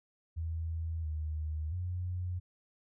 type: tone with pitch steps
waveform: sine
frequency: 81.7 / 77.5 / 89.8 Hz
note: E2 / D#2 / F2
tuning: -15 / -6 / +49 cents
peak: -33 dBFS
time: 0.36-2.4 s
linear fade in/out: 20 ms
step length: 680 ms
effects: none